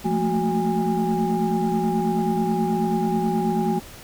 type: tone cluster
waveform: sine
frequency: 173.7 / 216.5 / 225.8 / 369.9 / 818 Hz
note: F3 / A3 / A3 / F#4 / G#5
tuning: -9 / -28 / +45 / 0 / -26 cents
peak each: -25 dBFS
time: 0.04-3.8 s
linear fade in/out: 20 ms
effects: tanh soft clip ceiling -12 dBFS + pink hiss -42 dBFS RMS until 4.03 s